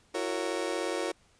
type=chord; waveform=35% pulse; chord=F# dominant seventh; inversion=third; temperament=just; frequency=333 / 370 / 462.5 / 555 Hz; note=E4 / F#4 / A#4 / C#5; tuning=+18 / 0 / -14 / +2 cents; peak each=-34 dBFS; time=0.14-1.12 s; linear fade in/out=10 ms; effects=pink hiss -64 dBFS RMS until 1.39 s + resampled to 22050 Hz